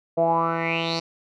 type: tone with low-pass filter sweep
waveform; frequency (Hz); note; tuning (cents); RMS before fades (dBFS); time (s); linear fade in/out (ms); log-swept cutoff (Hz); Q
10% pulse; 165.7; E3; +9; -23; 0.17-1; 10; 590 to 5000; 6.9
effects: none